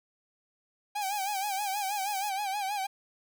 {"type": "tone with vibrato", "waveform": "45% pulse", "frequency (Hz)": 799, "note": "G5", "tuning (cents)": 33, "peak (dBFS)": -30, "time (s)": [0.95, 2.87], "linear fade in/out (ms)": 10, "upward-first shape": "sine", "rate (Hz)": 6.3, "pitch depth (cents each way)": 92}
{"type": "high-pass noise", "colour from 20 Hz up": "pink", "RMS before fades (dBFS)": -42, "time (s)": [1.01, 2.3], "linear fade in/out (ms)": 10, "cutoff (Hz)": 4800, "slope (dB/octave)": 96}
{"effects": []}